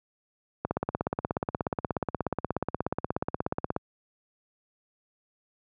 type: click train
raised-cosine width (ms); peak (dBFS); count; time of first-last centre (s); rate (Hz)
1; -13; 53; 0.65-3.764; 16.7
effects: high-pass 80 Hz 12 dB/octave